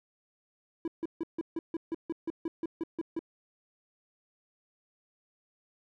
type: tone bursts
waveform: triangle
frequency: 329.6 Hz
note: E4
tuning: in tune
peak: -28 dBFS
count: 14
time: 0.85-3.192 s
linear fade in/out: 2 ms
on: 28 ms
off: 150 ms
effects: none